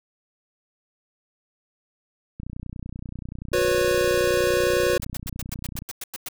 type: click train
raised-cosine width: 5 ms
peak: -22 dBFS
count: 105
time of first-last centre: 2.4-5.821 s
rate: 30.4 Hz
type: chord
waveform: square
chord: F# suspended fourth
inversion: none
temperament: equal with one note detuned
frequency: 363.6 / 493.9 / 554.4 Hz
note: F#4 / B4 / C#5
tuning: -30 / 0 / 0 cents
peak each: -24 / -24 / -25 dBFS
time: 3.53-4.98 s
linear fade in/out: 5 ms
type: noise bursts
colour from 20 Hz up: white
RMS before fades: -33 dBFS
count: 11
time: 5.02-6.286 s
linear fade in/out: 2 ms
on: 26 ms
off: 98 ms
effects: none